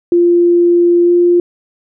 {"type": "tone with pitch glide", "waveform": "sine", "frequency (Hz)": [347, 349.8], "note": ["F4", "F4"], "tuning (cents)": [-11, 3], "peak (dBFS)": -6, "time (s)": [0.12, 1.4], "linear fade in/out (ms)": 2, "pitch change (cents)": 14, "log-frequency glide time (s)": [1.04, 1.11], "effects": []}